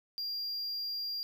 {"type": "tone", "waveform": "triangle", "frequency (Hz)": 4780, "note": "D8", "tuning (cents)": 30, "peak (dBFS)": -33, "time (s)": [0.18, 1.23], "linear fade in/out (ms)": 0, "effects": []}